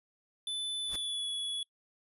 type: tone with pitch glide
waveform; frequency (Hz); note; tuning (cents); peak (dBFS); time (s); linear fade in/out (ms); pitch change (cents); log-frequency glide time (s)
square; 3500 to 3389; A7 to G#7; -10 to +34; -34; 0.47-1.63; 2; -56; 0.82-1.28
type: noise with exponential growth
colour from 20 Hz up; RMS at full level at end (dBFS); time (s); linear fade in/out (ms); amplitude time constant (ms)
pink; -38; 0.84-0.96; 5; 25
effects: noise-tail reverb RT60 0.1 s tail -24 dB re dry + resampled to 32000 Hz